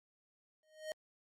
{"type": "tone with exponential growth", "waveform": "square", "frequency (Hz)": 622.3, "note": "D#5", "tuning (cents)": 0, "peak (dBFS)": -37, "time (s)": [0.63, 0.92], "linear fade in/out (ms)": 1, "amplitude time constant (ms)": 62, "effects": ["low-pass 11000 Hz 12 dB/octave", "Opus 48 kbps"]}